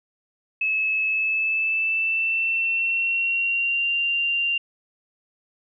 sine tone with pitch glide, 2593 to 2779 Hz, E7 to F7, -29 to -9 cents, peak -20 dBFS, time 0.61-4.58 s, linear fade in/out 5 ms, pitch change +120 cents, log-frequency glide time 1.08-3.89 s, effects none

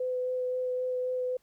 sine tone with vibrato, 505 Hz, B4, 39 cents sharp, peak -28 dBFS, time 0-1.37 s, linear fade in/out 5 ms, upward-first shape sine, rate 3.8 Hz, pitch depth 10 cents each way, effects pink hiss -70 dBFS RMS until 1.42 s

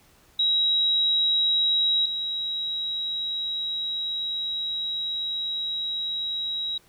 sine tone pair in turn, 3847 / 3847 Hz, B7 / B7, -46 / -46 cents, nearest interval unison, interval 0 cents, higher neither, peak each -19 / -26 dBFS, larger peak first, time 0.39-2.06 / 2.06-6.78 s, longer second, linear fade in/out 5 ms, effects pink hiss -58 dBFS RMS until 6.88 s

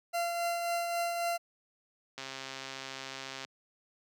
40% pulse tone with tremolo, 687 Hz, F5, 29 cents flat, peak -28 dBFS, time 0.13-1.38 s, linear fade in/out 20 ms, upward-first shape triangle, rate 3.7 Hz, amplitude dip 40%
click train, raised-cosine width 0.2 ms, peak -23 dBFS, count 171, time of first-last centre 2.18-3.449 s, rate 134 Hz
effects high-pass 150 Hz 12 dB/octave

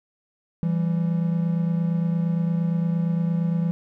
triangle tone pair together, 167.32 / 196 Hz, E3 / G3, +26 / 0 cents, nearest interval minor third, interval 274 cents, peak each -19 / -26 dBFS, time 0.63-3.71 s, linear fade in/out 0 ms, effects none

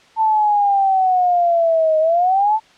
sine exponential two-way sweep, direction down then up, 892 to 622.3 to 892 Hz, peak -12 dBFS, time 0.16-2.6 s, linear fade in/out 50 ms, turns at 1.99 s, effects white hiss -49 dBFS RMS until 2.77 s + low-pass 4000 Hz 12 dB/octave

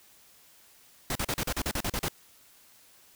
pink noise bursts, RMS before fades -30 dBFS, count 11, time 1.1-2.084 s, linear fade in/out 2 ms, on 54 ms, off 39 ms, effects white hiss -58 dBFS RMS until 3.15 s

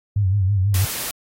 sine tone with vibrato, 97.7 Hz, G2, 5 cents flat, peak -15 dBFS, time 0.16-0.85 s, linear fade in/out 5 ms, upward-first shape sine, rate 6.1 Hz, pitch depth 100 cents each way
white noise, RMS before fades -27 dBFS, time 0.74-1.11 s, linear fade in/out 2 ms
effects AAC 48 kbps

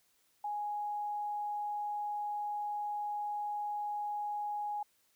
sine tone, 830.6 Hz, G#5, in tune, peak -34 dBFS, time 0.44-4.83 s, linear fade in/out 5 ms, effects white hiss -72 dBFS RMS until 5.15 s

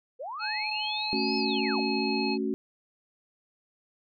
sine linear two-way sweep, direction up then down, 451.8 to 5274 to 453.2 Hz, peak -34 dBFS, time 0.19-1.81 s, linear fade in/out 20 ms, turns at 1.37 s
harmonic tone, 853 Hz, G#5, 46 cents sharp, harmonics 1 / 3 / 5, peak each -34 / -34 / -34 dBFS, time 0.39-2.38 s, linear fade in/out 50 ms
sine chord, F# minor, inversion first, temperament equal with one note detuned, 220 / 277.2 / 371.7 Hz, A3 / C#4 / F#4, 0 / 0 / +8 cents, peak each -31 dBFS, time 1.13-2.54 s, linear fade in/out 0 ms
effects none

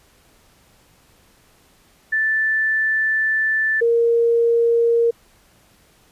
sine tone pair in turn, 1760 / 466.2 Hz, A6 / A#4, 0 / 0 cents, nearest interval octave + major seventh, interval 2300 cents, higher first, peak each -16 / -13 dBFS, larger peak second, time 2.12-3.81 / 3.81-5.11 s, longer first, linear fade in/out 10 ms, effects pink hiss -55 dBFS RMS until 6.11 s + resampled to 32000 Hz

